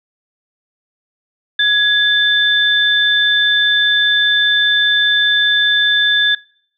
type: tone pair together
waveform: sine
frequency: 1675 / 3540 Hz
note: G#6 / A7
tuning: +14 / +10 cents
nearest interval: octave + minor second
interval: 1296 cents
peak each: -13 dBFS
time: 1.59-6.35 s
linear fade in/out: 5 ms
effects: noise-tail reverb RT60 0.6 s tail -23 dB re dry